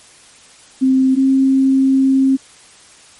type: tone pair in turn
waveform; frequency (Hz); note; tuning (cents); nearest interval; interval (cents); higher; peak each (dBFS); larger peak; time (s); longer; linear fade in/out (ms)
sine; 262.6 / 267.2; C4 / C4; +6 / +36; unison; 30; second; -9; neither; 0.81-1.16 / 1.16-2.37; second; 20
effects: white hiss -44 dBFS RMS until 3.19 s + MP3 48 kbps